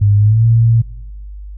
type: tone with pitch glide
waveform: sine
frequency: 102.2 to 114.72 Hz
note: G#2 to A#2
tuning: -27 to -27 cents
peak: -7 dBFS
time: 0.01-0.82 s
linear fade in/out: 10 ms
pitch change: +200 cents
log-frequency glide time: 0.17-0.45 s
effects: noise-tail reverb RT60 1.0 s tail -22 dB re dry + added 50 Hz sine -27 dBFS peak until 1.57 s